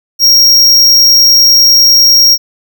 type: tone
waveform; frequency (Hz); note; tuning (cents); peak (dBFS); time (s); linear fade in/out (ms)
square; 5590; F8; +1; -3; 0.19-2.38; 50
effects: none